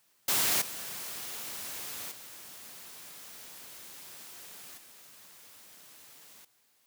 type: noise with level steps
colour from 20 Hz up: white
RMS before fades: -27 / -40 / -48 / -54 dBFS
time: 0.28-6.45 s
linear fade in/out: 5 ms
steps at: 0.61 / 2.11 / 4.77 s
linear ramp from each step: 10 ms
effects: white hiss -69 dBFS RMS until 6.86 s + high-pass 100 Hz 12 dB/octave